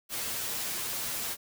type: noise with comb filter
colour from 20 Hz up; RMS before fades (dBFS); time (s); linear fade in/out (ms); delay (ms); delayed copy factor
white; -34; 0.09-1.37; 50; 8.7; +0.85
effects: none